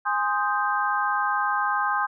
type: chord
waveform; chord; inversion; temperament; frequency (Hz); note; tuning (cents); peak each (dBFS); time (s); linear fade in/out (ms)
sine; Ab major seventh; none; equal with one note detuned; 826.3 / 1046.5 / 1244.5 / 1568; Ab5 / C6 / Eb6 / G6; -9 / 0 / 0 / 0; -27; 0.05-2.07; 20
effects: none